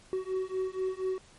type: beating tone pair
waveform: triangle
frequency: 373.4 / 377.6 Hz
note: F#4 / F#4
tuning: +16 / +35 cents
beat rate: 4.2 Hz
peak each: -31 dBFS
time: 0.13-1.18 s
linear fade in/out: 0 ms
effects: pink hiss -57 dBFS RMS until 1.38 s + MP3 48 kbps

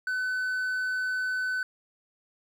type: tone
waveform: triangle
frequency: 1509 Hz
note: F#6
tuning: 34 cents sharp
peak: -25 dBFS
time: 0.07-1.63 s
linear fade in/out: 2 ms
effects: none

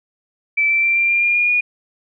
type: tone with pitch steps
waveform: sine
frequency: 2320 / 2337 / 2355 / 2373 / 2391 / 2409 / 2427 / 2445 Hz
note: D7 / D7 / D7 / D7 / D7 / D7 / D#7 / D#7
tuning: -22 / -9 / +4 / +17 / +30 / +43 / -44 / -31 cents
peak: -13 dBFS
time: 0.57-1.61 s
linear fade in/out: 10 ms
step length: 130 ms
effects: none

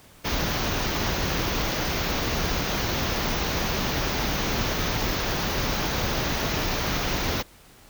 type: band-stop noise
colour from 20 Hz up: pink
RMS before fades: -26 dBFS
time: 0.24-7.43 s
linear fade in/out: 20 ms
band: 6600 to 14000 Hz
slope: 96 dB/octave
effects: pink hiss -52 dBFS RMS until 7.89 s

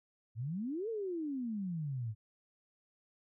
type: exponential two-way sweep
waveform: sine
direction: up then down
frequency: 103.83 to 466.2 to 103.83 Hz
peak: -35 dBFS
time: 0.35-2.15 s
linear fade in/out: 50 ms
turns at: 0.89 s
effects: none

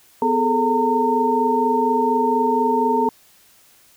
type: tone cluster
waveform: sine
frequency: 249.8 / 420.5 / 444.7 / 913 Hz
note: B3 / G#4 / A4 / A#5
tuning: +20 / +22 / +18 / -36 cents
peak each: -22 / -23 / -23 / -18 dBFS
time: 0.22-3.09 s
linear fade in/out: 2 ms
effects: white hiss -53 dBFS RMS until 3.96 s

